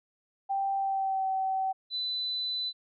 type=tone with pitch glide; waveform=sine; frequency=784 to 764.8 Hz; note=G5 to G5; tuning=0 to -43 cents; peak=-26 dBFS; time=0.49-1.73 s; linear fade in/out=20 ms; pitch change=-43 cents; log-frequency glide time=0.76-1.27 s
type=tone; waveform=sine; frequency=4000 Hz; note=B7; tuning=21 cents sharp; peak=-29 dBFS; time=1.9-2.73 s; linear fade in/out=50 ms
effects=MP3 64 kbps